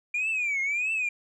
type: tone with vibrato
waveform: sine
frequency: 2387 Hz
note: D7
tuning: 28 cents sharp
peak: -23 dBFS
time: 0.14-1.09 s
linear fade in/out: 5 ms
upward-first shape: triangle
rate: 1.6 Hz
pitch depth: 200 cents each way
effects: tanh soft clip ceiling -23 dBFS